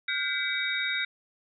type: tone cluster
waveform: sine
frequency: 1430 / 1571 / 2014 / 2279 / 3742 Hz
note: F6 / G6 / B6 / C#7 / A#7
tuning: +41 / +3 / +33 / +47 / +6 cents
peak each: -35 / -35 / -33 / -32 / -32 dBFS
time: 0.08-1.05 s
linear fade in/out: 5 ms
effects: none